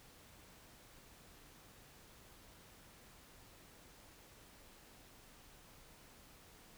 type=silence; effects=pink hiss -61 dBFS RMS until 6.77 s